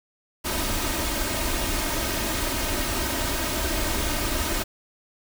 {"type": "noise with comb filter", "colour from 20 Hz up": "pink", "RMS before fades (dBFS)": -26, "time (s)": [0.44, 4.64], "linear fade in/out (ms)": 20, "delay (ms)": 3.2, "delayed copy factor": 0.65, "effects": []}